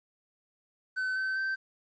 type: tone with pitch steps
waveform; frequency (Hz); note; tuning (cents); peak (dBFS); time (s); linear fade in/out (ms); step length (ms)
triangle; 1519 / 1536.6 / 1554.5; F#6 / G6 / G6; +45 / -35 / -15; -27; 0.96-1.56; 20; 200
effects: resampled to 16000 Hz + 11-bit